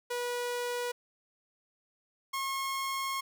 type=tone pair in turn; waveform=sawtooth; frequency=486.5 / 1082.1 Hz; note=B4 / C#6; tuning=-26 / -42 cents; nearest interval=octave + major second; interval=1384 cents; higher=second; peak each=-28 dBFS; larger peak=neither; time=0.1-0.92 / 2.33-3.21 s; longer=second; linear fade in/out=10 ms; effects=none